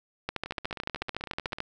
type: two click trains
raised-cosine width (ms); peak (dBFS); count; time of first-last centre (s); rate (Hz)
0.3; -22 / -14; 19 / 19; 0.46-1.585 / 0.29-1.604; 16 / 13.7
effects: none